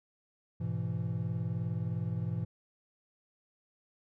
triangle chord, E major, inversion first, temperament equal with one note detuned, 103.83 / 123.47 / 166.63 Hz, G#2 / B2 / E3, 0 / 0 / +19 cents, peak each -34 dBFS, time 0.6-2.45 s, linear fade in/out 10 ms, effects none

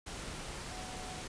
sine tone in noise, 740 Hz, F#5, in tune, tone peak -48 dBFS, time 0.71-1.22 s, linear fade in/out 10 ms, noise pink, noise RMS -43 dBFS, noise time 0.06-1.28 s, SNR -8 dB, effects resampled to 22050 Hz

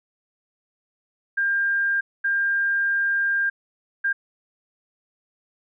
sine tone bursts at uneven times, 1600 Hz, G6, 35 cents sharp, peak -19 dBFS, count 3, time 1.37-2.01 / 2.24-3.5 / 4.04-4.13 s, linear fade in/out 10 ms, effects none

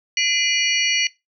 sine tone cluster, 2039 / 2400 / 2898 / 4440 / 5790 Hz, C7 / D7 / F#7 / C#8 / F#8, -45 / +37 / -37 / +2 / -38 cents, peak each -23 dBFS, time 0.17-1.07 s, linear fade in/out 2 ms, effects noise-tail reverb RT60 0.2 s tail -20 dB re dry

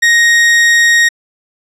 40% pulse tone, 1871 Hz, A#6, 6 cents sharp, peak -5 dBFS, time 0.02-1.09 s, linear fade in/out 10 ms, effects low-pass 9000 Hz 12 dB/octave

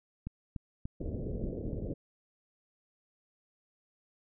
click train, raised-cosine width 5 ms, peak -25 dBFS, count 6, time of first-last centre 0.27-1.732 s, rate 3.42 Hz
pink low-pass noise, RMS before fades -37 dBFS, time 1-1.94 s, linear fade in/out 10 ms, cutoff 550 Hz, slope 48 dB/octave
effects none

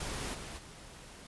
pink noise with level steps, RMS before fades -38 / -44 / -51 dBFS, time 0-1.27 s, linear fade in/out 5 ms, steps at 0.33 / 0.57 s, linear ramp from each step 20 ms, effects resampled to 24000 Hz

